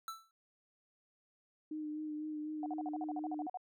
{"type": "tone with exponential decay", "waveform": "square", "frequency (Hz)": 1326, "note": "E6", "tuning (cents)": 10, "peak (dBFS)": -38, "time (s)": [0.08, 0.31], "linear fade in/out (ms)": 1, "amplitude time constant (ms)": 50}
{"type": "tone with vibrato", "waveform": "sine", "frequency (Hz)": 305.1, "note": "D#4", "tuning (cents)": -34, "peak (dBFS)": -38, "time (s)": [1.71, 3.47], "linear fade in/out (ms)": 5, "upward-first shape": "sine", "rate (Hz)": 4, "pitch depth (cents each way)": 22}
{"type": "tone bursts", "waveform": "sine", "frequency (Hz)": 739, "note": "F#5", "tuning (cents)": -2, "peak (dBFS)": -38, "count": 13, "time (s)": [2.63, 3.573], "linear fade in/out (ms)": 2, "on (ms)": 31, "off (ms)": 45}
{"effects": []}